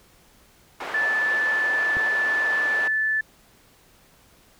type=band-pass noise; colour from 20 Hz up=white; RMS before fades=-33 dBFS; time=0.8-2.88 s; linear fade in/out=5 ms; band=430 to 1400 Hz; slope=12 dB/octave
type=tone; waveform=sine; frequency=1748 Hz; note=A6; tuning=12 cents flat; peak=-20 dBFS; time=0.94-3.21 s; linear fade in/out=5 ms
type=click; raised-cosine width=3 ms; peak=-21 dBFS; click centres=1.969 s
effects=pink hiss -56 dBFS RMS until 4.59 s